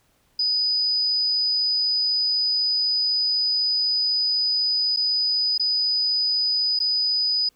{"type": "tone with dropouts", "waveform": "sine", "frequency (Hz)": 4978, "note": "D#8", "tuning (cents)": 0, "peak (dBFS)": -19, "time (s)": [0.39, 7.49], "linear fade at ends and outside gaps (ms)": 5, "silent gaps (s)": [[4.963, 4.97], [5.579, 5.596], [6.791, 6.801]], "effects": ["pink hiss -64 dBFS RMS until 7.55 s"]}